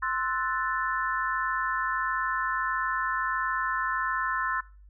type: chord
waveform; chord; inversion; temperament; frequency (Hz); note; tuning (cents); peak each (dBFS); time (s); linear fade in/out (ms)
sine; F# half-diminished seventh; second; equal; 1046.5 / 1318.5 / 1480 / 1760; C6 / E6 / F#6 / A6; 0 / 0 / 0 / 0; -30 / -32 / -34 / -31; 0.02-4.61; 10
effects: noise-tail reverb RT60 0.4 s tail -23 dB re dry + added 50 Hz sine -49 dBFS peak until 4.89 s